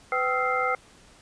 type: tone cluster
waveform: sine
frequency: 504 / 772 / 1279 / 1363 / 2094 Hz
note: B4 / G5 / D#6 / F6 / C7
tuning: +35 / -27 / +47 / -43 / +1 cents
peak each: -29 dBFS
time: 0.12-0.75 s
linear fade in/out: 2 ms
effects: pink hiss -54 dBFS RMS until 1.21 s + resampled to 22050 Hz